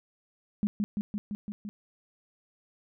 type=tone with echo; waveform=sine; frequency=206.7 Hz; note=G#3; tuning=8 cents flat; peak=-23 dBFS; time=0.63-0.67 s; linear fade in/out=0 ms; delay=170 ms; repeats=6; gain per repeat=-2 dB; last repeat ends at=1.69 s; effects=none